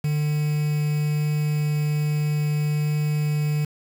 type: tone with quantisation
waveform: triangle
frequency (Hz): 149.9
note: D3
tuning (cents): +36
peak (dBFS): -18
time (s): 0.04-3.65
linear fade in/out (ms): 5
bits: 6
effects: none